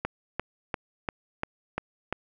click train, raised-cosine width 0.5 ms, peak -13 dBFS, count 7, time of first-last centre 0.05-2.126 s, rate 2.89 Hz, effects none

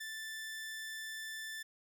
sawtooth tone, 1763 Hz, A6, 3 cents sharp, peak -38 dBFS, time 0-1.63 s, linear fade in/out 10 ms, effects none

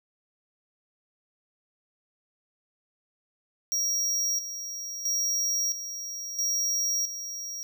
square tone with tremolo, 5660 Hz, F8, 22 cents sharp, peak -25 dBFS, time 3.72-7.63 s, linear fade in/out 0 ms, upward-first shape square, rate 0.75 Hz, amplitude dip 65%, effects none

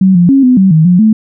sine tone with pitch steps, 189.4 / 174.9 / 272.2 / 252.1 / 191.1 / 158.1 / 178.6 / 218.1 Hz, F#3 / F3 / C#4 / B3 / G3 / D#3 / F3 / A3, +41 / +3 / -31 / +36 / -44 / +28 / +39 / -15 cents, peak -3 dBFS, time 0.01-1.13 s, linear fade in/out 5 ms, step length 140 ms, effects none

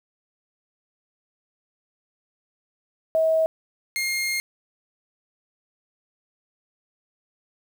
sine / sawtooth tone pair in turn, 642 / 2131 Hz, E5 / C7, -46 / +31 cents, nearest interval octave + major sixth, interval 2077 cents, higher second, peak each -17 / -20 dBFS, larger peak first, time 3.15-3.46 / 3.96-4.4 s, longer second, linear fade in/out 0 ms, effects 8-bit

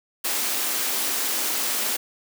white high-pass noise, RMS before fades -25 dBFS, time 0.24-1.97 s, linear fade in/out 10 ms, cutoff 210 Hz, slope 96 dB/octave, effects none

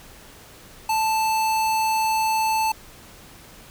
square tone, 880 Hz, A5, in tune, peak -20 dBFS, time 0.89-2.72 s, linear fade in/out 5 ms, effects pink hiss -46 dBFS RMS until 3.7 s

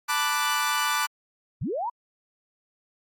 sawtooth chord, B minor seventh, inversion third, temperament equal, 880 / 987.8 / 1174.7 / 1480 Hz, A5 / B5 / D6 / F#6, 0 / 0 / 0 / 0 cents, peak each -27 / -27 / -23 / -25 dBFS, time 0.08-1.07 s, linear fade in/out 20 ms
sine linear sweep, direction up, 78.2 to 1018 Hz, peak -26 dBFS, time 1.61-1.9 s, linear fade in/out 10 ms
effects AAC 64 kbps

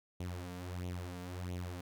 sawtooth tone with flanger, 89.5 Hz, F2, 43 cents sharp, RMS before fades -42 dBFS, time 0.2-1.81 s, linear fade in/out 5 ms, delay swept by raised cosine 0.3 to 4.4 ms, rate 1.5 Hz, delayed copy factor +0.7, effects none

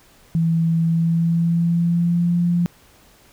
sine tone with pitch glide, 164.81 to 173.5 Hz, E3 to F3, 0 to -11 cents, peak -15 dBFS, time 0.35-2.66 s, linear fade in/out 0 ms, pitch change +89 cents, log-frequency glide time 0.85-2.37 s, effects pink hiss -52 dBFS RMS until 3.32 s

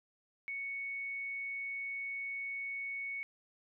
sine tone, 2220 Hz, C#7, 2 cents sharp, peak -37 dBFS, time 0.48-3.23 s, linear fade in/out 0 ms, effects none

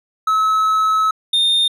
triangle tone pair in turn, 1292 / 3645 Hz, E6 / A#7, -35 / -40 cents, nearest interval octave + tritone, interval 1795 cents, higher second, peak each -11 dBFS, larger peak neither, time 0.27-1.11 / 1.33-1.68 s, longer first, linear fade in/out 5 ms, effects resampled to 32000 Hz

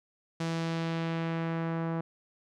sawtooth tone with low-pass filter sweep, 164.81 Hz, E3, in tune, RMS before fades -32 dBFS, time 0.4-2.01 s, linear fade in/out 5 ms, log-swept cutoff 6500 to 1200 Hz, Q 1, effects none

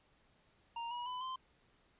square tone with pitch steps, 932.3 / 966.3 / 1001.5 / 1038 Hz, A#5 / B5 / B5 / C6, 0 / -38 / +24 / -14 cents, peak -40 dBFS, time 0.76-1.36 s, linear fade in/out 5 ms, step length 150 ms, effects pink hiss -71 dBFS RMS until 1.99 s + resampled to 8000 Hz

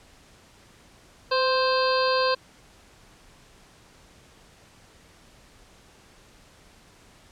harmonic tone with a mistuned harmonic, 523.3 Hz, C5, in tune, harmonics 1 / 2 / 3 / 5 / 6 / 7 / 8 / 9, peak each -23 / -25 / -30 / -33 / -39 / -38 / -31 / -32 dBFS, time 1.31-2.35 s, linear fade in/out 10 ms, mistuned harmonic 1, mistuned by -27 cents, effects pink hiss -54 dBFS RMS until 7.31 s + low-pass 9000 Hz 12 dB/octave

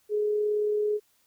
sine tone with amplitude modulation, 420 Hz, G#4, 19 cents sharp, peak -22 dBFS, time 0.09-1 s, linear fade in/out 50 ms, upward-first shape sine, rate 38.1 Hz, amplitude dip 25%, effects white hiss -67 dBFS RMS until 1.26 s

